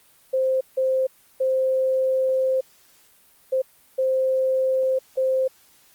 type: tone bursts at uneven times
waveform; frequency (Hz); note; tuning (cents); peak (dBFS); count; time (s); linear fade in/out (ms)
sine; 523.3; C5; 0; -18; 6; 0.33-0.61 / 0.77-1.07 / 1.4-2.61 / 3.52-3.62 / 3.98-4.99 / 5.17-5.48; 10
effects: white hiss -56 dBFS RMS until 5.94 s + Opus 32 kbps